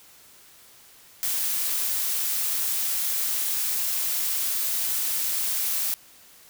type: noise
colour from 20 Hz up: blue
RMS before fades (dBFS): -26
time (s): 1.23-5.94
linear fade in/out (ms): 0
effects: white hiss -52 dBFS RMS until 6.49 s